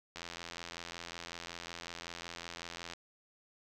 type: click train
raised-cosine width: 0.2 ms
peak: -25 dBFS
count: 238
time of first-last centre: 0.16-2.935 s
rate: 85.4 Hz
effects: none